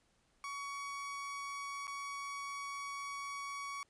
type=tone with dropouts; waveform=30% pulse; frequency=1124 Hz; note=C#6; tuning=24 cents sharp; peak=-38 dBFS; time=0.44-3.83 s; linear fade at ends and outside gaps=1 ms; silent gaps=1.87-1.878 s; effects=pink hiss -74 dBFS RMS until 3.89 s + resampled to 22050 Hz